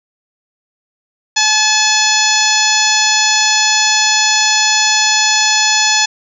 harmonic tone, 859 Hz, A5, 42 cents flat, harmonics 1 / 2 / 3 / 4 / 5 / 6 / 7 / 8, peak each -18 / -18 / -18 / -18 / -18 / -18 / -18 / -18 dBFS, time 1.36-6.06 s, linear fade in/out 10 ms, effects none

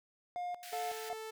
triangle tone with tremolo, 711 Hz, F5, 31 cents sharp, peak -34 dBFS, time 0.36-1.13 s, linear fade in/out 0 ms, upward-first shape square, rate 2.7 Hz, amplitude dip 80%
pink high-pass noise, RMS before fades -49 dBFS, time 0.63-1.09 s, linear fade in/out 0 ms, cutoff 1500 Hz, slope 48 dB/octave
sawtooth tone, 440 Hz, A4, in tune, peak -38 dBFS, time 0.72-1.31 s, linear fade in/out 10 ms
effects none

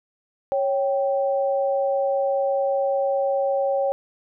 sine tone pair together, 551.9 / 781 Hz, C#5 / G5, -8 / -7 cents, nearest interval tritone, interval 601 cents, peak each -20 / -26 dBFS, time 0.52-3.92 s, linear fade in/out 0 ms, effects none

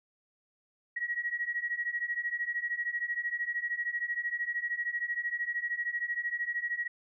sine beating tone pair, 1900 / 1913 Hz, A#6 / A#6, +33 / +44 cents, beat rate 13 Hz, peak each -35 / -33 dBFS, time 0.96-6.88 s, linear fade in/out 10 ms, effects none

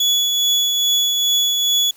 35% pulse tone with tremolo, 3400 Hz, G#7, 40 cents sharp, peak -11 dBFS, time 0-1.91 s, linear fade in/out 5 ms, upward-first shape triangle, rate 2.4 Hz, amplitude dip 35%, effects white hiss -51 dBFS RMS until 1.96 s

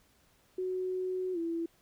sine tone with pitch glide, 370 to 333.5 Hz, F#4 to E4, 0 to +20 cents, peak -31 dBFS, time 0.58-1.66 s, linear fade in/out 5 ms, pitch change -180 cents, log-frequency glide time 1.33-1.38 s, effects pink hiss -67 dBFS RMS until 1.81 s

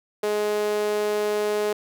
sawtooth tone with high-pass filter, 209.6 Hz, G#3, 16 cents sharp, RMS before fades -24 dBFS, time 0.23-1.73 s, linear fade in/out 5 ms, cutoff 460 Hz, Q 4.1, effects none

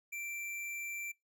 square tone, 2349 Hz, D7, in tune, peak -40 dBFS, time 0.12-1.12 s, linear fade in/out 10 ms, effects noise-tail reverb RT60 0.2 s tail -24 dB re dry

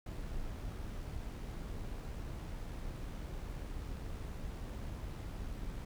brown noise with amplitude modulation, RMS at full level -41 dBFS, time 0.06-5.85 s, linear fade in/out 5 ms, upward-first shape sine, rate 74.5 Hz, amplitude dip 25%, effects none

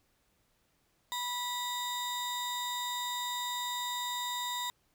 35% pulse tone pair together, 980 / 3700 Hz, B5 / A#7, -14 / -14 cents, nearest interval octave + major seventh, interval 2300 cents, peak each -34 / -35 dBFS, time 1.12-4.7 s, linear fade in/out 0 ms, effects pink hiss -73 dBFS RMS until 4.94 s

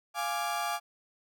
35% pulse chord, D diminished, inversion first, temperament equal, 698.5 / 830.6 / 1174.7 Hz, F5 / Ab5 / D6, 0 / 0 / 0 cents, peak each -33 dBFS, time 0.14-0.8 s, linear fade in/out 50 ms, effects none

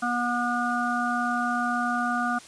harmonic tone, 241.8 Hz, B3, 36 cents flat, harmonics 1 / 3 / 5 / 6, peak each -29 / -29 / -29 / -29 dBFS, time 0.02-2.39 s, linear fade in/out 10 ms, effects white hiss -47 dBFS RMS until 2.47 s + resampled to 22050 Hz

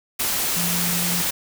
sine tone in noise, 174.61 Hz, F3, in tune, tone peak -26 dBFS, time 0.56-1.22 s, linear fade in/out 10 ms, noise white, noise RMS -23 dBFS, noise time 0.19-1.31 s, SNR -6 dB, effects none

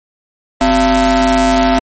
35% pulse ring-modulated tone, 212.2 Hz, G#3, 38 cents sharp, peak -4 dBFS, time 0.61-1.79 s, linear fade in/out 2 ms, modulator 471 Hz, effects MP3 32 kbps

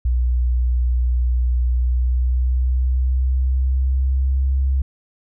sine tone with pitch glide, 61.3 to 66.85 Hz, B1 to C2, -12 to +38 cents, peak -14 dBFS, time 0.05-4.82 s, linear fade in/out 5 ms, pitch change +150 cents, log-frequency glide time 1.68-4.56 s, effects tanh soft clip ceiling -10 dBFS

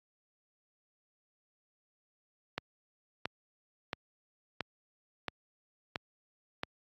click train, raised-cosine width 0.3 ms, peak -17 dBFS, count 7, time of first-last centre 2.58-6.634 s, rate 1.48 Hz, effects high-pass 80 Hz 12 dB/octave + AAC 64 kbps

